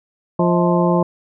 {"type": "harmonic tone with a mistuned harmonic", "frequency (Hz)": 174.61, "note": "F3", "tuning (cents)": 0, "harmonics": [1, 2, 3, 4, 5, 6], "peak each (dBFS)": [-16, -19, -21, -22, -23, -24], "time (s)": [0.39, 1.03], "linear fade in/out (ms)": 5, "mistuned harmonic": 4, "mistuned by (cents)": -150, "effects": []}